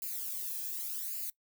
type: noise with flanger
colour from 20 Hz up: violet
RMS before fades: -38 dBFS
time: 0.02-1.3 s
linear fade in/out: 2 ms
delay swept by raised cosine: 0.42 to 1.23 ms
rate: 0.87 Hz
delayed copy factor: +0.85
effects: noise-tail reverb RT60 0.1 s tail -21 dB re dry